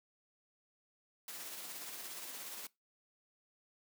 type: noise with tremolo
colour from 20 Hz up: white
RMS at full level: -45 dBFS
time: 1.28-2.67 s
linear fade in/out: 2 ms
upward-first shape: sine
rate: 17 Hz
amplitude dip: 30%
effects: noise-tail reverb RT60 0.2 s tail -22 dB re dry + high-pass 200 Hz 12 dB/octave